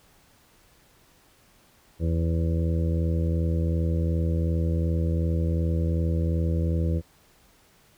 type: harmonic tone with a mistuned harmonic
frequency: 82.7 Hz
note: E2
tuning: 6 cents sharp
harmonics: 1 / 2 / 3 / 4 / 5 / 6 / 7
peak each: -23 / -28 / -38 / -34 / -41 / -36 / -42 dBFS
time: 1.99-7.02 s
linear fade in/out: 50 ms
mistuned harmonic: 7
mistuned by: -32 cents
effects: pink hiss -59 dBFS RMS until 7.97 s